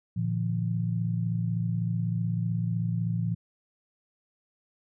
sine tone cluster, 114.3 / 146.9 / 170.3 Hz, A#2 / D3 / F3, -34 / +1 / -43 cents, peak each -28 / -37 / -29 dBFS, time 0.16-3.35 s, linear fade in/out 10 ms, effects none

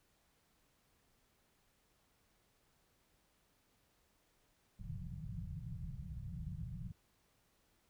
white low-pass noise, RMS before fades -45 dBFS, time 4.79-6.92 s, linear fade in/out 5 ms, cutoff 180 Hz, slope 96 dB/octave, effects pink hiss -75 dBFS RMS until 7.89 s

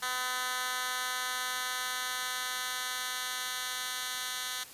10% pulse tone with high-pass filter sweep, 252.5 Hz, B3, 39 cents sharp, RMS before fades -35 dBFS, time 0.02-4.64 s, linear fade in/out 10 ms, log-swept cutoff 1400 to 2400 Hz, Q 0.9, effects white hiss -50 dBFS RMS until 4.73 s + resampled to 32000 Hz

